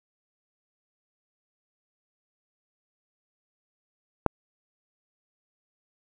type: click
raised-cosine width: 1 ms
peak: -5 dBFS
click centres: 4.263 s
effects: none